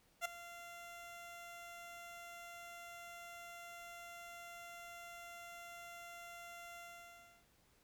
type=tone with ADSR envelope; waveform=15% pulse; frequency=690 Hz; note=F5; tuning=21 cents flat; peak=-28 dBFS; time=0.21-7.47 s; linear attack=43 ms; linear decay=6 ms; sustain=-16 dB; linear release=680 ms; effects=pink hiss -72 dBFS RMS until 7.83 s